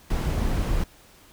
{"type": "noise", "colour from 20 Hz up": "brown", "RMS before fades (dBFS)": -24, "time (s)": [0.1, 0.84], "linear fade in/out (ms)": 5, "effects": ["pink hiss -53 dBFS RMS until 1.32 s"]}